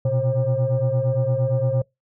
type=tone cluster; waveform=sine; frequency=120.2 / 128.9 / 534 Hz; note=B2 / C3 / C5; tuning=-46 / -26 / +35 cents; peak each=-21 dBFS; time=0.05-1.82 s; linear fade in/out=5 ms; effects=noise-tail reverb RT60 0.2 s tail -26 dB re dry + tanh soft clip ceiling -13 dBFS